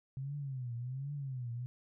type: tone with vibrato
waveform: sine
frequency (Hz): 130.81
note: C3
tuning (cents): 0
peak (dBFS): -37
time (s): 0.17-1.66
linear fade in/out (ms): 0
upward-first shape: triangle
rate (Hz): 1.3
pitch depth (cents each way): 200
effects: none